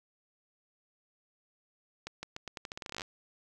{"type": "accelerating click train", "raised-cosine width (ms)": 0.2, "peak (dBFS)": -22, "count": 18, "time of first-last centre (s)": [2.07, 3.018], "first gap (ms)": 160, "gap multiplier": 0.84, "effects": []}